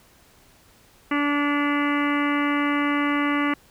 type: harmonic tone with a mistuned harmonic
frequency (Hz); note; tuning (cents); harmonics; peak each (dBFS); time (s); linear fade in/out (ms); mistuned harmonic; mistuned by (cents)
289.3; D4; -26; 1 / 2 / 3 / 4 / 5 / 6 / 7 / 8 / 9 / 10; -22 / -34 / -34 / -27 / -33 / -34 / -29 / -35 / -40 / -39; 1.11-3.54; 5; 9; +47
effects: pink hiss -55 dBFS RMS until 3.7 s